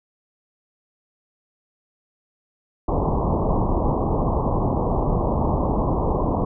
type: low-pass noise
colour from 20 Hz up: pink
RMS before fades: -21 dBFS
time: 2.88-6.45 s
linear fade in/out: 5 ms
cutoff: 1100 Hz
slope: 96 dB/octave
effects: none